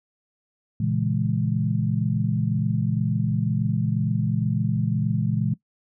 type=chord; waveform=sine; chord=A# half-diminished seventh; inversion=none; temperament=equal; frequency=116.54 / 138.59 / 164.81 / 207.7 Hz; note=A#2 / C#3 / E3 / G#3; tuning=0 / 0 / 0 / 0 cents; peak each=-25 / -27 / -26 / -27 dBFS; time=0.8-5.54 s; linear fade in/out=5 ms; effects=noise-tail reverb RT60 0.1 s tail -18 dB re dry